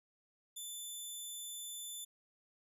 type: tone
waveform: 10% pulse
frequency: 3520 Hz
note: A7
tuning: in tune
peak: -35 dBFS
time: 0.56-2.05 s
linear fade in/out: 10 ms
effects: resampled to 32000 Hz